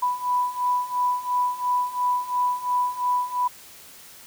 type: beating tone pair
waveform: sine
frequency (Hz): 987.8 / 990.7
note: B5 / B5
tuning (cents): 0 / +5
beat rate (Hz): 2.9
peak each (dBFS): -26 / -23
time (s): 0.02-3.48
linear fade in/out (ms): 10
effects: white hiss -46 dBFS RMS until 4.26 s